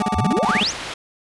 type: tone bursts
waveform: 40% pulse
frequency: 207.4 Hz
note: G#3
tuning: 2 cents flat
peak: -17 dBFS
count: 11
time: 0-0.633 s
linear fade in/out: 2 ms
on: 23 ms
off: 38 ms
type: chord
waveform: triangle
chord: D major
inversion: first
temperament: equal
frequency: 740 / 880 / 1174.7 Hz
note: F#5 / A5 / D6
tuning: 0 / 0 / 0 cents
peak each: -25 / -25 / -25 dBFS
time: 0.01-0.6 s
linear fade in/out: 0 ms
type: exponential sweep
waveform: sine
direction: up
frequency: 58 to 7610 Hz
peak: -18 dBFS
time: 0.13-0.73 s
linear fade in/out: 50 ms
type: low-pass noise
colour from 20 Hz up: white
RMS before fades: -31 dBFS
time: 0.45-0.94 s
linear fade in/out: 5 ms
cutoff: 3500 Hz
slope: 12 dB/octave
effects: resampled to 24000 Hz